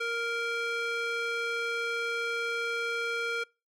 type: tone with band-pass filter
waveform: square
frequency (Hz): 466.2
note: A#4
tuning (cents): 0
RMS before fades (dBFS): -32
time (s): 0-3.44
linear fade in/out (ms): 10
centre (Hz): 1900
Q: 1.2
effects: noise-tail reverb RT60 0.3 s tail -26 dB re dry